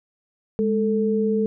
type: tone pair together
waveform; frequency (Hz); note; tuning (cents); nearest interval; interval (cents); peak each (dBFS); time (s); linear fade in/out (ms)
sine; 207.7 / 441.8; G#3 / A4; 0 / +7; octave + minor second; 1307; -21; 0.59-1.46; 0
effects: none